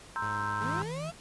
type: chord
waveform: sine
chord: C dominant seventh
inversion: third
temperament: equal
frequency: 932.3 / 1046.5 / 1318.5 / 1568 Hz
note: Bb5 / C6 / E6 / G6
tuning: 0 / 0 / 0 / 0 cents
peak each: -36 dBFS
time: 0.16-0.82 s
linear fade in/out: 0 ms
type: tone with vibrato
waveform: sawtooth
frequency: 103.83 Hz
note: G#2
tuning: in tune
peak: -34 dBFS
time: 0.22-0.84 s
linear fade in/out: 5 ms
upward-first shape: square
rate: 3 Hz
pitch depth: 10 cents each way
type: linear sweep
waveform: 35% pulse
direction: up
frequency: 186.7 to 692 Hz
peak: -35 dBFS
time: 0.6-1.12 s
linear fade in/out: 20 ms
type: tone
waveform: sine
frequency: 160 Hz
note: D#3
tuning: 49 cents sharp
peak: -36 dBFS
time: 0.62-1.11 s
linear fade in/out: 20 ms
effects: pink hiss -51 dBFS RMS until 1.2 s + resampled to 24000 Hz